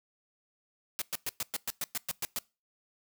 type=noise bursts; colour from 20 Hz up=white; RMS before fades=-33 dBFS; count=11; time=0.99-2.387 s; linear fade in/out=0 ms; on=27 ms; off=110 ms; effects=noise-tail reverb RT60 0.3 s tail -24 dB re dry